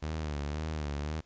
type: tone with vibrato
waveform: sawtooth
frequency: 75.3 Hz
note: D2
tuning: 44 cents sharp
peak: -29 dBFS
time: 0.02-1.21 s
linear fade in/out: 10 ms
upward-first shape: sine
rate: 1.9 Hz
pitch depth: 84 cents each way
effects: pink hiss -67 dBFS RMS until 1.25 s + resampled to 16000 Hz